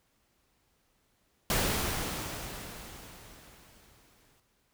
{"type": "noise with exponential decay", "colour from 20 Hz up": "pink", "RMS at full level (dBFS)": -27, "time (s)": [1.5, 4.4], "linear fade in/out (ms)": 1, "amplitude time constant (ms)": 630, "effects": ["pink hiss -72 dBFS RMS until 4.73 s"]}